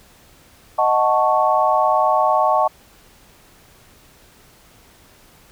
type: chord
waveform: sine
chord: D# half-diminished seventh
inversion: none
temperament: equal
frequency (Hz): 622.3 / 740 / 880 / 1108.7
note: D#5 / F#5 / A5 / C#6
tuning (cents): 0 / 0 / 0 / 0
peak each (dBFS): -19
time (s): 0.78-2.68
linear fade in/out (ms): 10
effects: pink hiss -50 dBFS RMS until 5.51 s